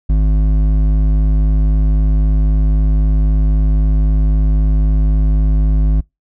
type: tone with hard clipping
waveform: sine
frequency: 51.91 Hz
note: G#1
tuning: in tune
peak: -11 dBFS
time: 0.09-6.01 s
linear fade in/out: 10 ms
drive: 9 dB
effects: noise-tail reverb RT60 0.2 s tail -26 dB re dry